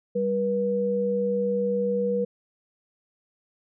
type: tone pair together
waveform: sine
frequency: 196 / 483.7 Hz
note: G3 / B4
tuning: 0 / -36 cents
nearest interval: octave + major third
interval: 1564 cents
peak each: -28 / -23 dBFS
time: 0.15-2.25 s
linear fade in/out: 10 ms
effects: none